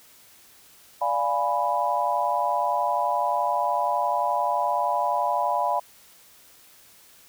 sine chord, D diminished seventh, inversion none, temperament equal, 587.3 / 698.5 / 830.6 / 987.8 Hz, D5 / F5 / Ab5 / Cb6, 0 / 0 / 0 / 0 cents, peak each -29 / -27 / -27 / -25 dBFS, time 1.01-5.8 s, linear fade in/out 10 ms, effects white hiss -53 dBFS RMS until 7.28 s

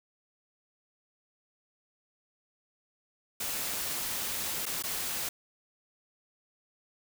white noise with dropouts, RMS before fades -34 dBFS, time 3.4-5.29 s, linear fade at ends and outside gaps 5 ms, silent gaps 4.656-4.663 / 4.825-4.836 s, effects none

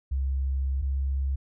sine tone pair in turn, 67.1 / 67.76 Hz, C2 / C#2, +44 / -39 cents, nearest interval unison, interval 17 cents, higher second, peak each -24 dBFS, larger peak neither, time 0.11-0.82 / 0.82-1.36 s, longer first, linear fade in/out 10 ms, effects none

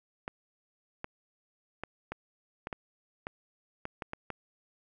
clicks, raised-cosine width 0.5 ms, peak -21 dBFS, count 11, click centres 0.279 / 1.044 / 1.836 / 2.12 / 2.671 / 2.728 / 3.269 / 3.854 / 4.022 / 4.134 / 4.303 s, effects none

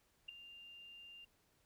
sine tone with ADSR envelope, 2794 Hz, F7, in tune, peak -40 dBFS, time 0.28-1.25 s, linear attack 11 ms, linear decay 4 ms, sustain -13 dB, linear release 8 ms, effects pink hiss -75 dBFS RMS until 1.65 s

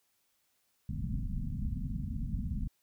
pink low-pass noise, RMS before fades -35 dBFS, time 0.89-2.68 s, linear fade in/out 5 ms, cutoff 250 Hz, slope 96 dB/octave, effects white hiss -75 dBFS RMS until 2.82 s

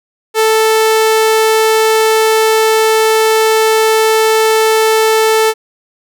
sawtooth tone, 440.4 Hz, A4, 2 cents sharp, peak -4 dBFS, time 0.34-5.54 s, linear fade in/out 50 ms, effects none

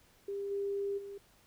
sine tone with level steps, 399.5 Hz, G4, 33 cents sharp, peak -35 / -32 / -42 dBFS, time 0.28-1.18 s, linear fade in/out 5 ms, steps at 0.5 / 0.97 s, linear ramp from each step 20 ms, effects pink hiss -65 dBFS RMS until 1.46 s

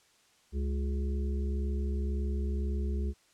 harmonic tone with a mistuned harmonic, 69.4 Hz, C#2, 3 cents sharp, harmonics 1 / 3 / 5 / 6, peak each -29 / -39 / -43 / -45 dBFS, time 0.52-3.14 s, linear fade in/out 50 ms, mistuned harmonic 5, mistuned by +37 cents, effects white hiss -65 dBFS RMS until 3.33 s + low-pass 8000 Hz 12 dB/octave

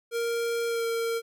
square tone with pitch glide, 466.2 to 460 Hz, A#4 to A#4, 0 to -23 cents, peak -27 dBFS, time 0.11-1.22 s, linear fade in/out 50 ms, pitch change -23 cents, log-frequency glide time 0.67-0.85 s, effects none

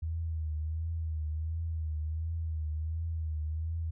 sine tone with vibrato, 79.6 Hz, D#2, 40 cents sharp, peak -31 dBFS, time 0.02-3.91 s, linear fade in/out 10 ms, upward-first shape triangle, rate 1.4 Hz, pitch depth 71 cents each way, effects none

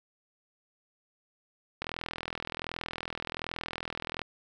click train, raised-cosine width 0.3 ms, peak -18 dBFS, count 100, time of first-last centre 1.82-4.217 s, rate 41.3 Hz, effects none

